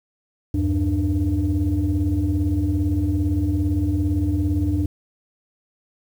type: tone cluster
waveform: sine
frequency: 78.6 / 96.2 / 296 Hz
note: D#2 / G2 / D4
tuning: +18 / -32 / +14 cents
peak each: -21 dBFS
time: 0.54-4.86 s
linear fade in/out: 5 ms
effects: tanh soft clip ceiling -13 dBFS + 8-bit